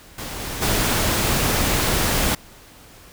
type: noise with level steps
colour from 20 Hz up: pink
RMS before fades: -31 / -29 / -20 dBFS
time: 0.18-2.35 s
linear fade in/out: 5 ms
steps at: 0.39 / 0.61 s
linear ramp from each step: 20 ms
effects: pink hiss -46 dBFS RMS until 3.12 s